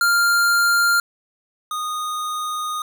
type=tone pair in turn; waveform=square; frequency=1396.9 / 1235.3 Hz; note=F6 / D#6; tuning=0 / -13 cents; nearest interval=major second; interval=213 cents; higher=first; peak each=-15 / -24 dBFS; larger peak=first; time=0.01-1 / 1.71-2.82 s; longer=second; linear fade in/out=2 ms; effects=none